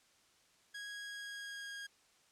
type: tone with pitch glide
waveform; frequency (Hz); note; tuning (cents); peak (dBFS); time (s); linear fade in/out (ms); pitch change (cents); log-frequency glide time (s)
sawtooth; 1651 to 1631.1; G#6 to G#6; -11 to -32; -40; 0.74-1.87; 10; -21; 1.01-1.75
effects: white hiss -69 dBFS RMS until 2.31 s + low-pass 8000 Hz 12 dB/octave